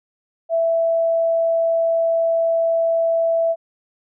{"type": "tone", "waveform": "sine", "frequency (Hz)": 662, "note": "E5", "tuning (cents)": 7, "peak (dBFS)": -15, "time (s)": [0.49, 3.56], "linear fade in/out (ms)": 50, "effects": []}